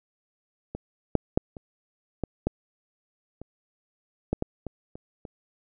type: clicks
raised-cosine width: 2 ms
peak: -20 / -6 / -6 / -26 / -14 / -10 / -26 / -11 / -13 / -20 / -27 / -26 dBFS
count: 12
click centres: 0.75 / 1.153 / 1.375 / 1.568 / 2.237 / 2.47 / 3.416 / 4.33 / 4.424 / 4.667 / 4.955 / 5.252 s
effects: none